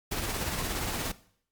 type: noise with tremolo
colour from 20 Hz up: pink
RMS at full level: -31 dBFS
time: 0.11-1.12 s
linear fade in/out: 10 ms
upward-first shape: sine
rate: 17 Hz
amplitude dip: 35%
effects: noise-tail reverb RT60 0.6 s tail -18 dB re dry + Opus 48 kbps